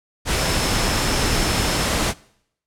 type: tone in noise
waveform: sine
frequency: 5274 Hz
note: E8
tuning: in tune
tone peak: -31 dBFS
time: 0.35-1.88 s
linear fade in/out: 50 ms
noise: pink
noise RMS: -20 dBFS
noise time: 0.25-2.14 s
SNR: -14 dB
effects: noise-tail reverb RT60 0.7 s tail -22 dB re dry + low-pass 10000 Hz 12 dB/octave